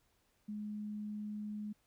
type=tone; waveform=sine; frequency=210 Hz; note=G#3; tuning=19 cents sharp; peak=-39 dBFS; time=0.48-1.73 s; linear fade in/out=10 ms; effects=pink hiss -75 dBFS RMS until 1.86 s